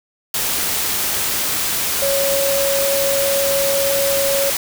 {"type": "tone in noise", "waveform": "sine", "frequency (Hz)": 554.4, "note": "C#5", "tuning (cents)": 0, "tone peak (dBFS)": -17, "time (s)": [2.02, 4.5], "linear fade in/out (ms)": 2, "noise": "white", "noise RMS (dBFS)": -20, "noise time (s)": [0.34, 4.57], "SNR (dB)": 0, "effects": []}